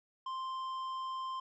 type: tone with tanh clipping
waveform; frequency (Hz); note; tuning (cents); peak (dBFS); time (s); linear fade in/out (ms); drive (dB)
triangle; 1046.5; C6; 0; -38; 0.26-1.4; 5; 12
effects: none